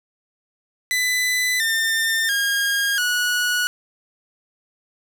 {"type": "tone with pitch steps", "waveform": "sawtooth", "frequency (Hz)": [2000, 1802.5, 1624.5, 1464.1], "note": ["B6", "A6", "G#6", "F#6"], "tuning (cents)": [21, 41, -39, -19], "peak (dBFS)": -15, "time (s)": [0.91, 3.67], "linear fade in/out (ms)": 0, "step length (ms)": 690, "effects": ["7-bit"]}